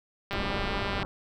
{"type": "click train", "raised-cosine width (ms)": 0.3, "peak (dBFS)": -17, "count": 144, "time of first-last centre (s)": [0.31, 1.029], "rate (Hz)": 199}
{"type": "low-pass noise", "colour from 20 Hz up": "pink", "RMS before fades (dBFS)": -33, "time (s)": [0.33, 1.05], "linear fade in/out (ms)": 0, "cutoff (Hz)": 1500, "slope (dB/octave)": 96}
{"effects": []}